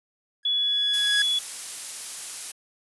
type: tone with exponential growth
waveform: 45% pulse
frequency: 1661.2 Hz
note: G#6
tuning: in tune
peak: -20 dBFS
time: 0.43-1.22 s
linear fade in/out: 2 ms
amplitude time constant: 170 ms
type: tone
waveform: sine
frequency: 3400 Hz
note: G#7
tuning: 40 cents sharp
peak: -21 dBFS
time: 0.45-1.39 s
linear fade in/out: 5 ms
type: noise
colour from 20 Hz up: blue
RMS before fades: -32 dBFS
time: 0.93-2.52 s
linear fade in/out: 10 ms
effects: resampled to 24000 Hz